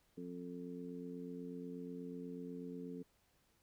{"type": "harmonic tone", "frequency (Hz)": 88.2, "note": "F2", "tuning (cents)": 18, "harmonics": [2, 3, 4, 5], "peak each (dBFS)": [-49, -47, -57, -50], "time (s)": [0.17, 3.03], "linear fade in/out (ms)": 10, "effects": ["pink hiss -75 dBFS RMS until 3.62 s"]}